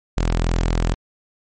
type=tone; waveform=sawtooth; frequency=42 Hz; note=E1; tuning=33 cents sharp; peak=-13 dBFS; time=0.17-0.94 s; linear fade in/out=0 ms; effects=MP3 32 kbps